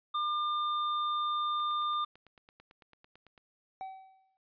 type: tone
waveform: square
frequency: 1200 Hz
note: D6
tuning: 37 cents sharp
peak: -30 dBFS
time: 0.14-2.05 s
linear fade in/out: 10 ms
type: click train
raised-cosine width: 0.3 ms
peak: -40 dBFS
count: 17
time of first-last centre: 1.6-3.378 s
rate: 9 Hz
type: tone with exponential decay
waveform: triangle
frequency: 764 Hz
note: G5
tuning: 45 cents flat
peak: -34 dBFS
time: 3.81-4.37 s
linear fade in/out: 0 ms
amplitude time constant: 120 ms
effects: resampled to 11025 Hz